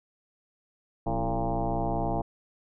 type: tone with frequency modulation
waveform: sine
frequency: 329.6 Hz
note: E4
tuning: in tune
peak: -25 dBFS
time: 1.06-2.22 s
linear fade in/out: 10 ms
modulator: 119 Hz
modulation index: 4.5
effects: none